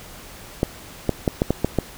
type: clicks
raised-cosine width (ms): 2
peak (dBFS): -4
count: 7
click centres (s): 0.631 / 1.093 / 1.278 / 1.419 / 1.506 / 1.646 / 1.787
effects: pink hiss -41 dBFS RMS until 1.97 s